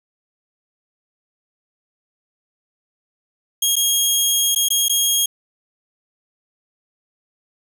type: tone with dropouts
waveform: 15% pulse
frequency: 3264 Hz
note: G#7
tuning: 31 cents flat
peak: -8 dBFS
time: 3.62-5.26 s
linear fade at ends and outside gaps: 5 ms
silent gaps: 3.757-3.764 / 4.549-4.559 / 4.687-4.703 / 4.884-4.895 s
effects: none